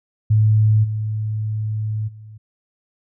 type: tone with level steps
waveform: sine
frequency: 107.9 Hz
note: A2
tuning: 33 cents flat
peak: -11 / -20 / -36 dBFS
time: 0.3-2.38 s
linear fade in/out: 10 ms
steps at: 0.83 / 2.07 s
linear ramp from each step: 20 ms
effects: none